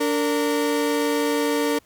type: tone pair together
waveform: 35% pulse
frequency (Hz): 290.5 / 459.3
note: D4 / A#4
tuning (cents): -19 / -26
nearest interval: minor sixth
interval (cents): 793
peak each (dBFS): -21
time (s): 0-1.79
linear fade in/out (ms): 10
effects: pink hiss -58 dBFS RMS until 1.85 s